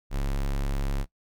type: tone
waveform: square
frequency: 34.5 Hz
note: C#1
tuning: 7 cents flat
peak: -26 dBFS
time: 0.1-1.06 s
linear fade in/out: 50 ms
effects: noise-tail reverb RT60 0.1 s tail -18 dB re dry